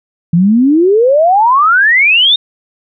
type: exponential sweep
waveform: sine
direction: up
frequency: 162.9 to 3729 Hz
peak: -5 dBFS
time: 0.33-2.36 s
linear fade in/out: 5 ms
effects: none